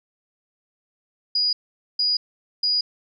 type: tone bursts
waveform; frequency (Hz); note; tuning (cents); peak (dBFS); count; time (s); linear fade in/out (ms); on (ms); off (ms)
sine; 4902; D#8; -27; -18; 3; 1.35-2.81; 5; 180; 460
effects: none